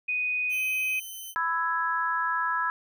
sine tone with pitch glide, 2489 to 2515 Hz, D#7 to D#7, 0 to +18 cents, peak -25 dBFS, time 0.08-1 s, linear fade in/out 10 ms, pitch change +18 cents, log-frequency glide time 0.5-0.62 s
5% pulse tone, 3058 Hz, G7, 44 cents flat, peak -29 dBFS, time 0.49-1.35 s, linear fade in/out 50 ms
sine chord, E major, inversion second, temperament equal with one note detuned, 998.7 / 1318.5 / 1661.2 Hz, B5 / E6 / G#6, +19 / 0 / 0 cents, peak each -29 dBFS, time 1.36-2.7 s, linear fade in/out 0 ms
effects none

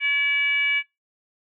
sine tone with frequency modulation, 2297 Hz, D7, 39 cents flat, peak -19 dBFS, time 0-0.83 s, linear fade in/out 50 ms, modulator 598 Hz, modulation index 0.63, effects noise-tail reverb RT60 0.2 s tail -21 dB re dry

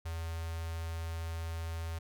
square tone with notch filter, 82.41 Hz, E2, in tune, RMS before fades -38 dBFS, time 0.05-1.99 s, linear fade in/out 10 ms, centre 280 Hz, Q 0.71, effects none

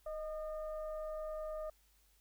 sine tone with frequency modulation, 622.3 Hz, D#5, in tune, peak -39 dBFS, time 0.06-1.7 s, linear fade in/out 5 ms, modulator 597 Hz, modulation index 0.56, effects added 50 Hz sine -70 dBFS peak until 2.2 s + white hiss -72 dBFS RMS until 2.2 s

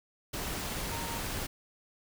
sine tone in noise, 926 Hz, A#5, 12 cents flat, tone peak -40 dBFS, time 0.91-1.19 s, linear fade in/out 10 ms, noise pink, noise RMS -36 dBFS, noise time 0.33-1.47 s, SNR -7 dB, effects none

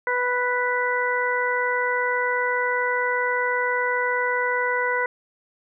harmonic tone, 493.9 Hz, B4, in tune, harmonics 1 / 2 / 3 / 4, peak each -26 / -26 / -26 / -26 dBFS, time 0.07-5.06 s, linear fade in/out 2 ms, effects none

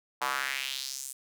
square tone with high-pass filter sweep, 67 Hz, C2, 42 cents sharp, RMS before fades -34 dBFS, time 0.21-1.13 s, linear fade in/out 10 ms, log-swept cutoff 930 to 9000 Hz, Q 2.5, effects none

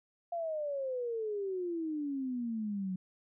sine exponential sweep, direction down, 696 to 182.1 Hz, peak -33 dBFS, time 0.32-2.96 s, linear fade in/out 5 ms, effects none

